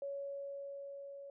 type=tone with level ramp; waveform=sine; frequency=559 Hz; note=C#5; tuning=14 cents sharp; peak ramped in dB=-38 to -47 dBFS; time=0.02-1.3 s; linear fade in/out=2 ms; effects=none